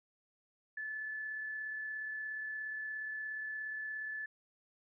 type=tone with amplitude modulation; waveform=sine; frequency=1735 Hz; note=A6; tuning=25 cents flat; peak=-37 dBFS; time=0.77-4.26 s; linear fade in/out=5 ms; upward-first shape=sine; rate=37 Hz; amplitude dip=25%; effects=none